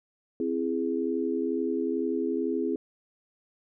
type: chord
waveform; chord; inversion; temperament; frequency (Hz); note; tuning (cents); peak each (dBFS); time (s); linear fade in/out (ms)
sine; C augmented; none; equal with one note detuned; 261.6 / 333.1 / 415.3; C4 / E4 / G#4; 0 / +18 / 0; -30; 0.4-2.76; 2
effects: none